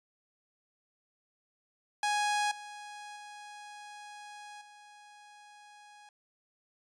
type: tone with level steps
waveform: sawtooth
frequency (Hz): 830.6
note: G#5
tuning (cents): 0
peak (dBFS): -24 / -40 / -42 / -49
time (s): 2.03-6.09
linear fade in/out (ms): 2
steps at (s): 2.51 / 3.16 / 4.61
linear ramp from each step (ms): 5
effects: resampled to 22050 Hz